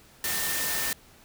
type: tone in noise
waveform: sine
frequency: 1800 Hz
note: A6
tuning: 39 cents sharp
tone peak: -35 dBFS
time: 0.24-0.93 s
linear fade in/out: 2 ms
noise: white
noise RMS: -29 dBFS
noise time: 0.24-0.93 s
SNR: -9 dB
effects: pink hiss -55 dBFS RMS until 1.24 s